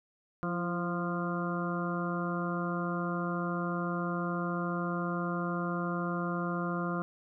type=harmonic tone with a mistuned harmonic; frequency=174.61 Hz; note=F3; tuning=in tune; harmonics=1 / 2 / 3 / 4 / 6 / 7 / 8; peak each=-33 / -38 / -41 / -42 / -41 / -39 / -41 dBFS; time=0.43-7.02 s; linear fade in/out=0 ms; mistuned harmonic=2; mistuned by=-39 cents; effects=none